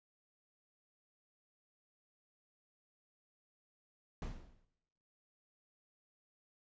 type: noise with exponential decay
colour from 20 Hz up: brown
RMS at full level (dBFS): -36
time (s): 4.22-4.65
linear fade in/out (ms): 1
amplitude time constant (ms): 93
effects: noise-tail reverb RT60 1.0 s tail -21 dB re dry + resampled to 16000 Hz